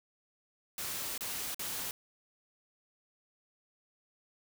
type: noise with dropouts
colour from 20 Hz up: white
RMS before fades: -38 dBFS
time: 0.78-1.91 s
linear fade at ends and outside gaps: 1 ms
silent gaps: 1.178-1.208 / 1.545-1.594 s
effects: none